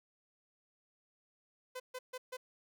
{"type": "tone bursts", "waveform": "sawtooth", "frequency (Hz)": 508, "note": "B4", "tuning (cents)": 49, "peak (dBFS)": -37, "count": 4, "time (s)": [1.75, 2.37], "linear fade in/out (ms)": 10, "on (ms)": 50, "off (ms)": 140, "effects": []}